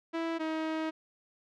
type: tone pair in turn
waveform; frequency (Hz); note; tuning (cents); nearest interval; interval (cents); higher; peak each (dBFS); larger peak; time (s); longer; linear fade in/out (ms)
sawtooth; 329.6 / 317.1; E4 / D#4; 0 / +33; minor second; 67; first; -27; neither; 0.13-0.39 / 0.39-0.91; second; 20
effects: low-pass 3000 Hz 12 dB/octave